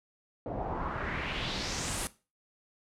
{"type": "noise with low-pass filter sweep", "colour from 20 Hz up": "pink", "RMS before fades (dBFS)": -35, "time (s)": [0.46, 2.07], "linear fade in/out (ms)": 0, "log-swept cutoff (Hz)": [570, 11000], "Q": 2.6, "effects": ["noise-tail reverb RT60 0.3 s tail -17 dB re dry"]}